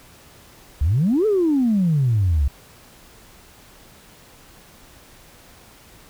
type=exponential two-way sweep; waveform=sine; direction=up then down; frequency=65.41 to 446.9 to 65.41 Hz; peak=-14 dBFS; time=0.81-2.48 s; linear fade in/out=5 ms; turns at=1.26 s; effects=tanh soft clip ceiling -11 dBFS + pink hiss -48 dBFS RMS until 6.09 s